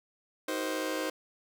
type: chord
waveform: sawtooth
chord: C half-diminished seventh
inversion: first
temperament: just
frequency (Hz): 314 / 376.7 / 470.9 / 523.3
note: Eb4 / Gb4 / Bb4 / C5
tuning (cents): +16 / +31 / +18 / 0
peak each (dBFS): -31 / -36 / -36 / -31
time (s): 0.48-1.1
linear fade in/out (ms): 5
effects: none